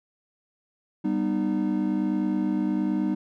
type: chord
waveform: triangle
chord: G augmented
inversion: none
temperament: just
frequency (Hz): 196 / 245 / 306.2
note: G3 / B3 / D#4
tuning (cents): 0 / -14 / -28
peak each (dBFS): -25 / -27 / -24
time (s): 1.04-3.15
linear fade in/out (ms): 10
effects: none